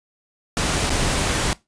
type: noise with dropouts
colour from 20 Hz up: pink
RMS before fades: -21 dBFS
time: 0.57-1.53 s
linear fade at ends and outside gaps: 0 ms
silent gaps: 0.895-0.903 s
effects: noise-tail reverb RT60 0.2 s tail -20 dB re dry + resampled to 22050 Hz